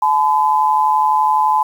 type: tone pair together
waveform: sine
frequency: 860 / 1011.8 Hz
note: A5 / B5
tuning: -40 / +42 cents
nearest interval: minor third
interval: 282 cents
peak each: -14 dBFS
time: 0.02-1.63 s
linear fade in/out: 5 ms
effects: 7-bit